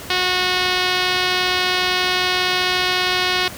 5% pulse tone with low-pass filter, 365.2 Hz, F#4, 23 cents flat, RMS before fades -19 dBFS, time 0.1-3.48 s, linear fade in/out 2 ms, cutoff 4700 Hz, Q 1.3, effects pink hiss -34 dBFS RMS until 3.57 s + high-pass 60 Hz 12 dB/octave

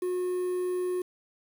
triangle tone with quantisation, 362.3 Hz, F#4, 36 cents flat, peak -25 dBFS, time 0.02-1.02 s, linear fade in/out 5 ms, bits 8, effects none

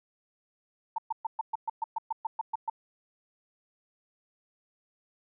sine tone bursts, 897 Hz, A5, 33 cents sharp, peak -27 dBFS, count 13, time 0.96-2.699 s, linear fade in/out 5 ms, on 23 ms, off 120 ms, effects none

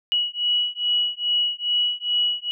sine beating tone pair, 2924 / 2926.4 Hz, F#7 / F#7, -21 / -20 cents, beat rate 2.4 Hz, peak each -23 dBFS, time 0.12-2.51 s, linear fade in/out 0 ms, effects none

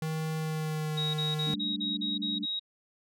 square tone with pitch glide, 157.9 to 153.49 Hz, D#3 to D#3, +26 to -23 cents, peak -31 dBFS, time 0.02-1.54 s, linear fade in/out 2 ms, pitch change -49 cents, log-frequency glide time 0.37-1.01 s
sine tone bursts, 3800 Hz, A#7, 33 cents sharp, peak -30 dBFS, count 8, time 0.97-2.596 s, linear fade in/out 10 ms, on 170 ms, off 38 ms
sine chord, G suspended second, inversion none, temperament equal, 196 / 220 / 293.7 Hz, G3 / A3 / D4, 0 / 0 / 0 cents, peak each -37 / -38 / -37 dBFS, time 1.46-2.46 s, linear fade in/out 20 ms
effects none

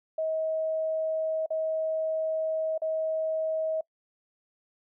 sine tone with dropouts, 636 Hz, D#5, 38 cents sharp, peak -26 dBFS, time 0.18-3.81 s, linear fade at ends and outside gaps 5 ms, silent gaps 1.462-1.504 / 2.779-2.818 s, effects noise-tail reverb RT60 0.1 s tail -24 dB re dry

